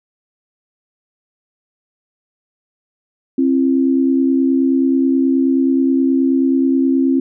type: tone pair together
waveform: sine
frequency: 267 / 336.4 Hz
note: C4 / E4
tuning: +35 / +35 cents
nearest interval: major third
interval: 400 cents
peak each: -12 / -18 dBFS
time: 3.38-7.2 s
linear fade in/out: 5 ms
effects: none